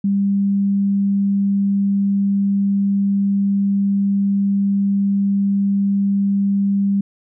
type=tone; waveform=sine; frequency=198.7 Hz; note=G3; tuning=24 cents sharp; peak=-14 dBFS; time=0.04-7.01 s; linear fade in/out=5 ms; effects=none